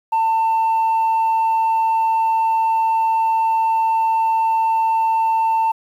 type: tone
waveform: sine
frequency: 896 Hz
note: A5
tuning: 31 cents sharp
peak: -12 dBFS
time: 0.12-5.72 s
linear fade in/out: 10 ms
effects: tanh soft clip ceiling -13 dBFS + 8-bit